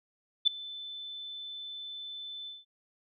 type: tone with ADSR envelope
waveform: sine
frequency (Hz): 3520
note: A7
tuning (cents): 0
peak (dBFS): -17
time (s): 0.45-2.65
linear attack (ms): 24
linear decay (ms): 5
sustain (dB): -22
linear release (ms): 180
effects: none